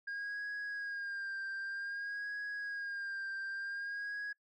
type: tone with vibrato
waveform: sine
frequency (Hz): 1620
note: G#6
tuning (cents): -43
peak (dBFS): -35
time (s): 0.07-4.33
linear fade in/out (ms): 10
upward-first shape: sine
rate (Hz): 0.53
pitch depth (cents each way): 43
effects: noise-tail reverb RT60 0.1 s tail -24 dB re dry + tanh soft clip ceiling -37 dBFS